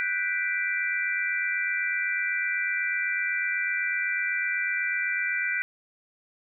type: chord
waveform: sine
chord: G major seventh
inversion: third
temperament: equal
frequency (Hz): 1480 / 1568 / 1975.5 / 2349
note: F#6 / G6 / B6 / D7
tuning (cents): 0 / 0 / 0 / 0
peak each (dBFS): -31 / -33 / -29 / -30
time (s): 0-5.62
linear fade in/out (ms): 0
effects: none